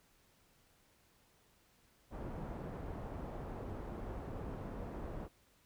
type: low-pass noise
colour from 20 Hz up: pink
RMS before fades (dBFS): -44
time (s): 2.1-5.29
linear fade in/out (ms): 50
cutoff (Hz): 840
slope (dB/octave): 12
effects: pink hiss -70 dBFS RMS until 5.65 s